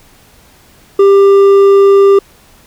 sine tone with hard clipping, 395.9 Hz, G4, 17 cents sharp, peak -4 dBFS, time 0.99-2.19 s, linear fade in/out 5 ms, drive 5 dB, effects pink hiss -44 dBFS RMS until 2.66 s

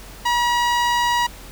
sawtooth tone with notch filter, 961 Hz, B5, 48 cents flat, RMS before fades -19 dBFS, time 0.25-1.27 s, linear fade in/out 10 ms, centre 11000 Hz, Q 0.6, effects added 45 Hz sine -40 dBFS peak until 1.51 s + pink hiss -41 dBFS RMS until 1.51 s

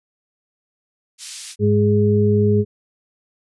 white band-pass noise, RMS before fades -34 dBFS, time 1.18-1.56 s, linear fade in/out 50 ms, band 3100 to 8800 Hz, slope 12 dB/octave
harmonic tone, 103.8 Hz, G#2, in tune, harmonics 1 / 2 / 4, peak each -16 / -18 / -17 dBFS, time 1.59-2.65 s, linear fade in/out 50 ms
effects resampled to 24000 Hz

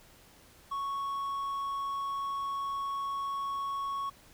triangle tone, 1108 Hz, C#6, 1 cent flat, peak -30 dBFS, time 0.71-4.1 s, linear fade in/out 10 ms, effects pink hiss -58 dBFS RMS until 4.33 s

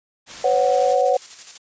white noise, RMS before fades -35 dBFS, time 0.26-0.98 s, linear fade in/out 50 ms
sine chord, B suspended second, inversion none, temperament equal with one note detuned, 504.6 / 554.4 / 740 Hz, B4 / C#5 / F#5, +37 / 0 / 0 cents, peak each -19 dBFS, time 0.44-1.17 s, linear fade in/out 5 ms
blue noise with tremolo, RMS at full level -33 dBFS, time 0.72-1.58 s, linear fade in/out 10 ms, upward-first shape square, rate 12 Hz, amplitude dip 45%
effects resampled to 16000 Hz

